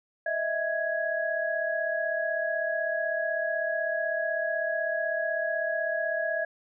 sine tone cluster, 623 / 659 / 1665 Hz, D#5 / E5 / G#6, +2 / -1 / +4 cents, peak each -32 / -30 / -30 dBFS, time 0.26-6.45 s, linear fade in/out 5 ms, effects none

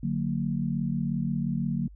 sine chord, D augmented, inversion none, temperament just, 146.83 / 183.54 / 229.4 Hz, D3 / F#3 / A#3, 0 / -14 / -28 cents, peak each -30 dBFS, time 0.03-1.88 s, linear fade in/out 5 ms, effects added 50 Hz sine -45 dBFS peak until 1.95 s

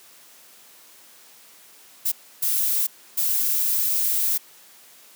violet noise bursts at uneven times, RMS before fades -22 dBFS, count 3, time 2.05-2.12 / 2.42-2.87 / 3.17-4.38 s, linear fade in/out 10 ms, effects white hiss -50 dBFS RMS until 5.15 s + high-pass 200 Hz 12 dB/octave

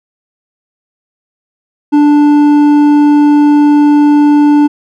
triangle tone with hard clipping, 293.6 Hz, D4, in tune, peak -5 dBFS, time 1.92-4.68 s, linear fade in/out 20 ms, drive 10 dB, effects none

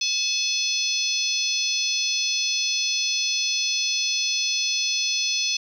harmonic tone, 860 Hz, A5, 40 cents flat, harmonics 3 / 4 / 5 / 6 / 7, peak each -28 / -28 / -28 / -28 / -28 dBFS, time 0.01-5.57 s, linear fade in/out 5 ms, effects 9-bit

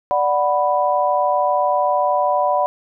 sine chord, B minor, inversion first, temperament equal, 587.3 / 740 / 987.8 Hz, D5 / F#5 / B5, 0 / 0 / 0 cents, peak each -19 dBFS, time 0.11-2.66 s, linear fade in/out 0 ms, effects none

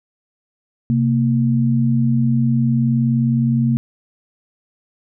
sine tone pair together, 130.81 / 230.4 Hz, C3 / A#3, 0 / -20 cents, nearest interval minor seventh, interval 980 cents, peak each -16 dBFS, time 0.9-3.77 s, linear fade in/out 0 ms, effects none

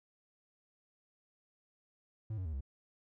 triangle tone with pitch steps, 109.1 / 92.81 / 78.95 / 67.16 Hz, A2 / F#2 / D#2 / C2, -14 / +6 / +26 / +46 cents, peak -34 dBFS, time 2.3-2.608 s, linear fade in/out 5 ms, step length 77 ms, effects none

